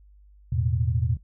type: chord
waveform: sine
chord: E suspended fourth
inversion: none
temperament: equal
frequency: 82.41 / 110 / 123.47 Hz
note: E2 / A2 / B2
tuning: 0 / 0 / 0 cents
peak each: -26 dBFS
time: 0.52-1.17 s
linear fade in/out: 5 ms
effects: noise-tail reverb RT60 0.1 s tail -18 dB re dry + added 50 Hz sine -50 dBFS peak until 1.23 s